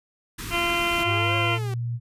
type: band-stop noise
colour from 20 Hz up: pink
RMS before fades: -34 dBFS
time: 0.38-1.04 s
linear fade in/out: 10 ms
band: 410 to 1000 Hz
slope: 48 dB/octave
type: harmonic tone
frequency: 344.2 Hz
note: F4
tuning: 25 cents flat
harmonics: 1 / 2 / 3 / 4 / 6 / 7 / 8 / 9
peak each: -30 / -30 / -30 / -30 / -30 / -30 / -30 / -30 dBFS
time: 0.5-1.59 s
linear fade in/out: 50 ms
type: exponential two-way sweep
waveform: sawtooth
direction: up then down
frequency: 311.1 to 550 to 378.3 Hz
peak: -30 dBFS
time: 0.98-1.74 s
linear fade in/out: 2 ms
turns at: 1.36 s
type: tone with pitch glide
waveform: sine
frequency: 103.83 to 118.58 Hz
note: G#2 to A#2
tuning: 0 to +30 cents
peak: -25 dBFS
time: 1.04-2 s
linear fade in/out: 50 ms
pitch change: +230 cents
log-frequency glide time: 1.33-1.64 s
effects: resampled to 32000 Hz